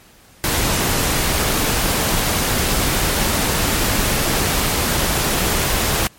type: noise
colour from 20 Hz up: pink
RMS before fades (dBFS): -18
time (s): 0.44-6.07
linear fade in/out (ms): 0
effects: pink hiss -48 dBFS RMS until 6.18 s + MP3 64 kbps